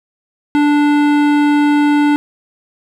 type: tone with hard clipping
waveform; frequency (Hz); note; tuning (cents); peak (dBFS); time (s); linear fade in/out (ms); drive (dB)
sine; 293.1; D4; -3; -11; 0.55-2.16; 0; 16
effects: none